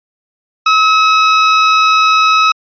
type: tone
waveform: sawtooth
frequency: 1285 Hz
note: E6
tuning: 45 cents flat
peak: -3 dBFS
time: 0.66-2.52 s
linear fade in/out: 5 ms
effects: resampled to 11025 Hz